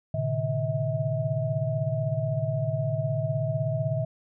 sine tone cluster, 113.8 / 133.4 / 149.5 / 642 Hz, A#2 / C3 / D3 / E5, -41 / +34 / +31 / -46 cents, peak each -30 dBFS, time 0.14-4.05 s, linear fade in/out 5 ms, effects none

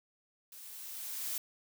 blue noise with level ramp, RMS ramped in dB -51 to -36 dBFS, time 0.52-1.38 s, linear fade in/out 2 ms, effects none

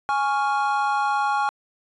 triangle chord, Db major, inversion second, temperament equal, 830.6 / 1108.7 / 1396.9 Hz, Ab5 / Db6 / F6, 0 / 0 / 0 cents, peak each -20 / -24 / -25 dBFS, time 0.09-1.49 s, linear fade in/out 0 ms, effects resampled to 24000 Hz

